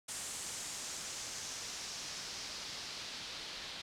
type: noise with low-pass filter sweep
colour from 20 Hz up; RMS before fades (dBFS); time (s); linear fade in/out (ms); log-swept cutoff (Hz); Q
white; -44; 0.08-3.82; 10; 8300 to 4000; 2
effects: none